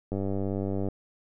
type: click train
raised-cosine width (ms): 2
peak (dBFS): -18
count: 76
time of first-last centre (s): 0.12-0.886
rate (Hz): 97.9
effects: none